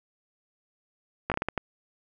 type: slowing click train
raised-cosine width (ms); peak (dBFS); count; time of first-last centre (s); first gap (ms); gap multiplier
0.5; -12; 7; 1.3-1.578; 17; 1.4
effects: none